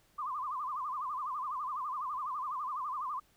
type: tone with vibrato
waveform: sine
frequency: 1108.7 Hz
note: C#6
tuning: in tune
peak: -34 dBFS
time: 0.18-3.2 s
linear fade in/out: 10 ms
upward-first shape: sine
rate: 12 Hz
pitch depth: 180 cents each way
effects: pink hiss -68 dBFS RMS until 3.36 s